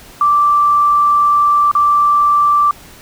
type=tone with dropouts; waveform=sine; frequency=1171 Hz; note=D6; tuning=5 cents flat; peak=-8 dBFS; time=0.21-2.71 s; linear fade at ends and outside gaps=2 ms; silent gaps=1.714-1.751 s; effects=pink hiss -39 dBFS RMS until 3.01 s